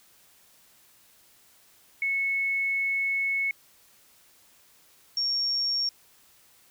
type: tone pair in turn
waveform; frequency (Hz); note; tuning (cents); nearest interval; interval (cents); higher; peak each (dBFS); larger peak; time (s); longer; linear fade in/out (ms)
sine; 2200 / 5528; C#7 / F8; -14 / -19; octave + major third; 1595; second; -24; neither; 2.02-3.51 / 5.17-5.89; first; 2
effects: white hiss -59 dBFS RMS until 6.7 s